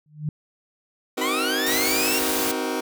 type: tone with exponential growth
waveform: sine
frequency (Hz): 151.2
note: D#3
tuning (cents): -49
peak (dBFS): -20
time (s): 0.06-0.29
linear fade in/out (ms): 2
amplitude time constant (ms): 49
type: chord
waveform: sawtooth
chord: C half-diminished seventh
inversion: none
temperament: just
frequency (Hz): 261.6 / 314 / 376.7 / 470.9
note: C4 / Eb4 / Gb4 / Bb4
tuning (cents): 0 / +16 / +31 / +18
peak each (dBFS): -26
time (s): 1.17-2.81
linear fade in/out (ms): 10
type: linear sweep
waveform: 20% pulse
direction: up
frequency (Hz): 970 to 2803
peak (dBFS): -19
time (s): 1.21-2.19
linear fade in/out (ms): 5
type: noise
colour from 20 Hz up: white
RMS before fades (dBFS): -26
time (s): 1.66-2.52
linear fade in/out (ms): 10
effects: none